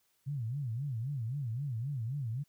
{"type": "tone with vibrato", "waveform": "sine", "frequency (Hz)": 127.2, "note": "C3", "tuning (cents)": -48, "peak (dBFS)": -33, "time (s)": [0.26, 2.44], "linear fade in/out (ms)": 20, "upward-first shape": "sine", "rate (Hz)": 3.8, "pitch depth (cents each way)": 250, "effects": ["white hiss -74 dBFS RMS until 2.48 s"]}